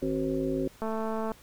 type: harmonic tone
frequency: 53.6 Hz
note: A1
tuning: 45 cents flat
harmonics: 1 / 3 / 5 / 7 / 9 / 10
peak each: -40 / -37 / -30 / -31 / -40 / -35 dBFS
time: 0.02-0.68 s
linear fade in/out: 5 ms
type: click train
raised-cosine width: 1 ms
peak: -20 dBFS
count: 111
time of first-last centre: 0.82-1.318 s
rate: 221 Hz
effects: pink hiss -55 dBFS RMS until 1.42 s